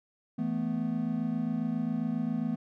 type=chord; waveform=triangle; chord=E suspended fourth; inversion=none; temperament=just; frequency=164.81 / 219.8 / 247.2 Hz; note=E3 / A3 / B3; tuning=0 / -2 / +2 cents; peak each=-33 / -30 / -30 dBFS; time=0.38-2.56 s; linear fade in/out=10 ms; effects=none